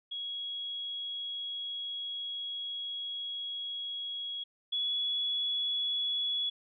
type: tone pair in turn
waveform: sine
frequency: 3322 / 3384 Hz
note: G#7 / G#7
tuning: 0 / +32 cents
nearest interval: unison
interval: 32 cents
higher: second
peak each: -35 / -29 dBFS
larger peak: second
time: 0.11-4.44 / 4.72-6.5 s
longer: first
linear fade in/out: 10 ms
effects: none